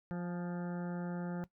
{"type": "harmonic tone with a mistuned harmonic", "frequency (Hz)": 175.9, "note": "F3", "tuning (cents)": 13, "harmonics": [1, 2, 3, 4, 5, 7, 8, 9, 10], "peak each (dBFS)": [-36, -46, -48, -53, -52, -58, -55, -59, -61], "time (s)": [0.11, 1.44], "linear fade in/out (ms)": 0, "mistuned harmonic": 5, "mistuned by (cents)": -30, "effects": ["noise-tail reverb RT60 0.1 s tail -17 dB re dry"]}